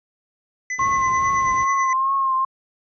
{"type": "tone with tremolo", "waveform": "square", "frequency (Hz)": 2008, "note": "B6", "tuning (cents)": 28, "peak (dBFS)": -23, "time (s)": [0.7, 1.93], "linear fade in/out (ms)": 2, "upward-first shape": "sine", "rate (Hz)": 9.2, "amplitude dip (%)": 65}
{"type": "noise", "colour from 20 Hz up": "brown", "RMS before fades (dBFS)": -32, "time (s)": [0.78, 1.65], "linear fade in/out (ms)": 10}
{"type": "tone with vibrato", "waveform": "sine", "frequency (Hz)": 1071, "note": "C6", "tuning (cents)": 40, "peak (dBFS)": -17, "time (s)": [0.79, 2.45], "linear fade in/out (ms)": 5, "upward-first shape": "triangle", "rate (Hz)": 2.4, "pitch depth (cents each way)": 42}
{"effects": ["high-pass 80 Hz 12 dB/octave", "resampled to 16000 Hz"]}